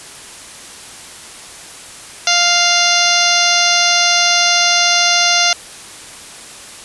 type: harmonic tone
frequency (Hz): 698.5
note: F5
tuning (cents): 0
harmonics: 1 / 2 / 3 / 4 / 5 / 6 / 7 / 8 / 9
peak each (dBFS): -19 / -19 / -19 / -19 / -19 / -19 / -19 / -19 / -19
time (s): 2.27-5.53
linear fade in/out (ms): 2
effects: white hiss -34 dBFS RMS until 6.84 s + resampled to 24000 Hz